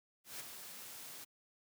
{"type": "noise with ADSR envelope", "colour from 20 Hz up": "white", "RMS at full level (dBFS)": -44, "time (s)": [0.24, 1.25], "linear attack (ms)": 160, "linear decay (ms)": 13, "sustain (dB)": -6, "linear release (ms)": 16, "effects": ["high-pass 100 Hz 12 dB/octave"]}